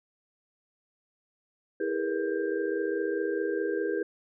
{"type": "tone cluster", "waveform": "sine", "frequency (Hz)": [326.7, 407.2, 457.3, 482.1, 1587], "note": ["E4", "G#4", "A#4", "B4", "G6"], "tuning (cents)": [-15, -34, -33, -42, 21], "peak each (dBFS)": [-33, -30, -37, -33, -39], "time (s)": [1.8, 4.03], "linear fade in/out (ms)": 5, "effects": []}